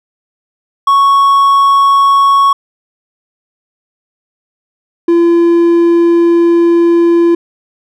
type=tone pair in turn; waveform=triangle; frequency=1108.7 / 340.3 Hz; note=C#6 / F4; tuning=0 / -45 cents; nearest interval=octave + minor sixth; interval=2045 cents; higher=first; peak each=-3 dBFS; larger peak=neither; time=0.87-2.53 / 5.08-7.35 s; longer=second; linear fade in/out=5 ms; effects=none